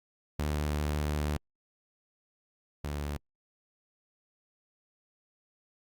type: tone pair in turn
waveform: sawtooth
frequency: 74.5 / 72.92 Hz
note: D2 / D2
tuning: +25 / -12 cents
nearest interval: unison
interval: 37 cents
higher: first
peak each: -25 / -29 dBFS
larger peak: first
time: 0.39-1.37 / 2.84-3.17 s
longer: first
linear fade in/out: 5 ms
effects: Opus 48 kbps